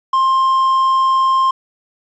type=tone; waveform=triangle; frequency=1057 Hz; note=C6; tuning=17 cents sharp; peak=-9 dBFS; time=0.13-1.51 s; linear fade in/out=5 ms; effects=resampled to 16000 Hz + 8-bit